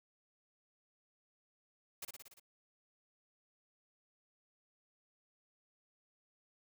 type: noise with echo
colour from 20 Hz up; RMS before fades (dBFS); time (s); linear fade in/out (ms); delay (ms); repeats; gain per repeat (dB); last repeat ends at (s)
white; -44; 2.02-2.05; 5; 58; 6; -3; 2.398
effects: none